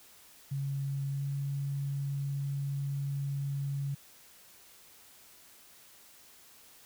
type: tone with pitch glide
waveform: sine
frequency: 138.3 to 139.66 Hz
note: C#3 to C#3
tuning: -4 to +13 cents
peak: -31 dBFS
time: 0.51-3.95 s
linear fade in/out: 10 ms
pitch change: +17 cents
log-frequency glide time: 1.1-1.25 s
effects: white hiss -57 dBFS RMS until 6.85 s